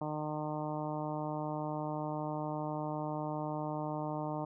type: harmonic tone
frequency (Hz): 152.1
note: D#3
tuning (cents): -39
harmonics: 1 / 2 / 3 / 4 / 5 / 6 / 7 / 8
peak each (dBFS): -40 / -40 / -47 / -41 / -43 / -43 / -47 / -53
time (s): 0.01-4.45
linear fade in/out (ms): 5
effects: none